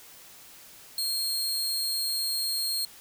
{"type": "tone", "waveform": "sawtooth", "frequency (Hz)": 4236, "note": "C8", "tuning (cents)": 21, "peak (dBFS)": -24, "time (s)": [0.98, 2.85], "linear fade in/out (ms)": 2, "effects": ["white hiss -50 dBFS RMS until 3 s"]}